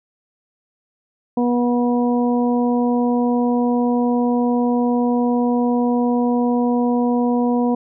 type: harmonic tone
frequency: 242.6 Hz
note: B3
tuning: 31 cents flat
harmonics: 1 / 2 / 3 / 4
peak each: -16 / -22 / -26 / -28 dBFS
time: 1.37-7.75 s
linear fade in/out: 5 ms
effects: none